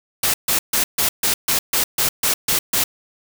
white noise bursts, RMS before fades -18 dBFS, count 11, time 0.23-2.84 s, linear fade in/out 5 ms, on 110 ms, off 140 ms, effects none

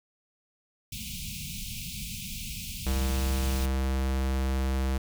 pink band-stop noise, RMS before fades -37 dBFS, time 0.92-3.66 s, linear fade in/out 5 ms, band 230 to 2300 Hz, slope 96 dB/octave
square tone, 66.1 Hz, C2, 18 cents sharp, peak -26 dBFS, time 2.86-4.98 s, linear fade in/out 5 ms
effects none

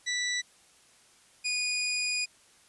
20% pulse tone pair in turn, 1967 / 2463 Hz, B6 / D#7, -7 / -18 cents, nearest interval major third, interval 389 cents, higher second, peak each -23 dBFS, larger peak neither, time 0.06-0.42 / 1.44-2.26 s, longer second, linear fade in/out 20 ms, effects white hiss -60 dBFS RMS until 2.68 s + resampled to 24000 Hz

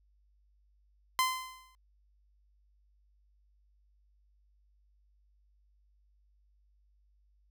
sawtooth tone with exponential decay, 1032 Hz, C6, 24 cents flat, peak -20 dBFS, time 1.19-1.75 s, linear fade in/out 0 ms, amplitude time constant 120 ms, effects added 50 Hz sine -65 dBFS peak until 7.5 s

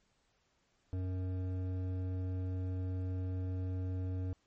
sine tone with hard clipping, 92.5 Hz, F#2, in tune, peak -36 dBFS, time 0.93-4.33 s, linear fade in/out 0 ms, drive 11 dB, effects pink hiss -75 dBFS RMS until 4.46 s + MP3 32 kbps

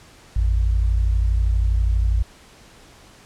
sine tone pair together, 54.91 / 87.31 Hz, A1 / F2, -3 / 0 cents, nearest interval minor sixth, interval 803 cents, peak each -16 / -24 dBFS, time 0.36-2.23 s, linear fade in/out 5 ms, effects pink hiss -48 dBFS RMS until 3.25 s + low-pass 9000 Hz 12 dB/octave

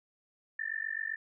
sine tone with amplitude modulation, 1784 Hz, A6, 23 cents sharp, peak -29 dBFS, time 0.59-1.16 s, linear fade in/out 5 ms, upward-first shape sine, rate 47.7 Hz, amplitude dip 100%, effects none

